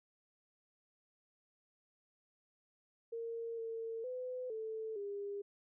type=tone with pitch steps; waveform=sine; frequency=460.6 / 453.6 / 505 / 440.8 / 403.8 Hz; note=A#4 / A#4 / B4 / A4 / G#4; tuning=-21 / -47 / +39 / +3 / -49 cents; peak=-39 dBFS; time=3.12-5.42 s; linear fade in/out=10 ms; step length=460 ms; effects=none